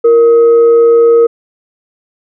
sine tone with frequency modulation, 466.2 Hz, A#4, in tune, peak -3 dBFS, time 0.04-1.27 s, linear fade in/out 10 ms, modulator 803 Hz, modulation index 0.23, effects none

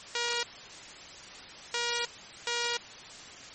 5% pulse tone bursts at uneven times, 475.8 Hz, A#4, 35 cents sharp, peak -17 dBFS, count 3, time 0.15-0.43 / 1.74-2.05 / 2.47-2.77 s, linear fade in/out 2 ms, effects white hiss -46 dBFS RMS until 3.54 s + MP3 32 kbps

